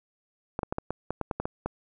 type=clicks; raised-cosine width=1 ms; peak=-15 dBFS; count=11; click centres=0.591 / 0.632 / 0.725 / 0.784 / 0.906 / 1.106 / 1.213 / 1.312 / 1.4 / 1.455 / 1.66 s; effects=none